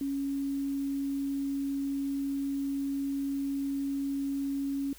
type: tone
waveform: sine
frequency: 277.2 Hz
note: C#4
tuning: in tune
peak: -29 dBFS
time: 0.01-4.93 s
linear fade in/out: 2 ms
effects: added 50 Hz sine -55 dBFS peak until 4.98 s + white hiss -54 dBFS RMS until 4.98 s